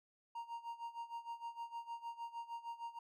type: tone with tremolo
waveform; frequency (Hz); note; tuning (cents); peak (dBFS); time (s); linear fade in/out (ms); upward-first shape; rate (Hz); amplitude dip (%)
triangle; 932.3; A#5; 0; -39; 0.35-2.99; 5; sine; 6.5; 85
effects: none